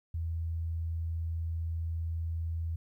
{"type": "tone", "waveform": "sine", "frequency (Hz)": 82.41, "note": "E2", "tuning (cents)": 0, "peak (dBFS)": -31, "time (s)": [0.14, 2.76], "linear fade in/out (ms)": 5, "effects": ["12-bit"]}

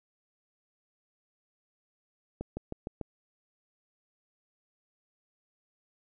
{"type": "accelerating click train", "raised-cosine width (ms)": 2, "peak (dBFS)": -22, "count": 5, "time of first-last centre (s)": [2.41, 3.013], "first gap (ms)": 160, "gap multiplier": 0.96, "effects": []}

